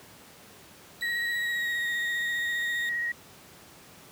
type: tone with pitch glide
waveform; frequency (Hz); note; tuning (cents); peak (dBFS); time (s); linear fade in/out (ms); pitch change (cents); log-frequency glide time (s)
40% pulse; 3945 to 3681; B7 to A#7; -3 to -23; -36; 1.01-2.89; 0; -120; 1.3-1.9
type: tone with vibrato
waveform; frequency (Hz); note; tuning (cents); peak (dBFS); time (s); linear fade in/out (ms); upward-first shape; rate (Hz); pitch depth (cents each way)
sine; 1895; A#6; +28; -27; 1.02-3.12; 5; square; 15; 14
effects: pink hiss -51 dBFS RMS until 4.11 s + high-pass 100 Hz 12 dB/octave